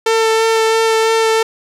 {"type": "tone with vibrato", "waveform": "sawtooth", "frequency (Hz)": 447.4, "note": "A4", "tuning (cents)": 29, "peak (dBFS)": -7, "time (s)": [0.06, 1.43], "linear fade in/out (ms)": 5, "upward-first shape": "sine", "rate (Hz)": 3, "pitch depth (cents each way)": 12, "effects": ["low-pass 9000 Hz 12 dB/octave"]}